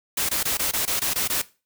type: noise bursts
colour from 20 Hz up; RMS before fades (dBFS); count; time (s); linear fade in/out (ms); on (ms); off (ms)
white; -24; 9; 0.17-1.418; 5; 120; 21
effects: noise-tail reverb RT60 0.3 s tail -18 dB re dry